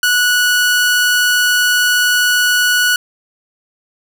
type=tone; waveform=sawtooth; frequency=1471 Hz; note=F#6; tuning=11 cents flat; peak=-7 dBFS; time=0.03-2.96 s; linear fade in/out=2 ms; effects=none